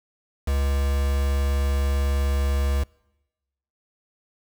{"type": "tone with quantisation", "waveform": "triangle", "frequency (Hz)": 69.3, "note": "C#2", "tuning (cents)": 0, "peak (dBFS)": -18, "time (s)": [0.47, 2.84], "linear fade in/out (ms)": 10, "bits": 5, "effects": ["noise-tail reverb RT60 1.0 s tail -26 dB re dry"]}